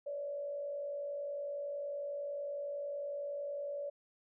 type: tone with frequency modulation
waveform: sine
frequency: 573 Hz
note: D5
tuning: 43 cents flat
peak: -37 dBFS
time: 0.06-3.9 s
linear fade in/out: 10 ms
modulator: 50.9 Hz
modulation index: 0.47
effects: none